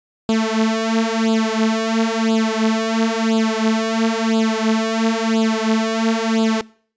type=tone with flanger; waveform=sawtooth; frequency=223.1 Hz; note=A3; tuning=24 cents sharp; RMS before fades=-18 dBFS; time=0.29-6.61 s; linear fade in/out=0 ms; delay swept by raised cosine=0.25 to 6.25 ms; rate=0.98 Hz; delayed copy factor=+0.95; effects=noise-tail reverb RT60 0.5 s tail -23 dB re dry + resampled to 16000 Hz